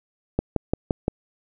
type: click train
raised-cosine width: 2 ms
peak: -7 dBFS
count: 5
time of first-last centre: 0.39-1.081 s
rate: 5.79 Hz
effects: none